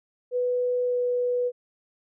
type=tone with pitch glide; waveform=sine; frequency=494.6 to 491.8 Hz; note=B4 to B4; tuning=+3 to -7 cents; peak=-22 dBFS; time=0.31-1.52 s; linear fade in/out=50 ms; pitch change=-10 cents; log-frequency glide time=0.85-0.97 s; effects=none